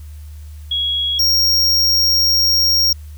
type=tone pair in turn; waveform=sine / square; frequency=3322 / 5574 Hz; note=G#7 / F8; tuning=0 / -4 cents; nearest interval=major sixth; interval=896 cents; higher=second; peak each=-16 / -12 dBFS; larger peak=second; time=0.71-1.19 / 1.19-2.93 s; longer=second; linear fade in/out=5 ms; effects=added 75 Hz sine -31 dBFS peak until 3.17 s + white hiss -51 dBFS RMS until 3.17 s